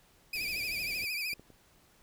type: tone with vibrato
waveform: 30% pulse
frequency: 2427 Hz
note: D#7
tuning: 44 cents flat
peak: -30 dBFS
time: 0.33-1.34 s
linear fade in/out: 5 ms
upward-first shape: triangle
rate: 13 Hz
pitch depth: 110 cents each way
type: band-stop noise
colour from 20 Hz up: pink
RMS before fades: -49 dBFS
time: 0.35-1.05 s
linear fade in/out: 2 ms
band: 730 to 1900 Hz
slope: 48 dB/octave
type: clicks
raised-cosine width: 2 ms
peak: -37 / -37 / -41 dBFS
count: 3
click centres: 1.332 / 1.396 / 1.503 s
effects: pink hiss -64 dBFS RMS until 2.02 s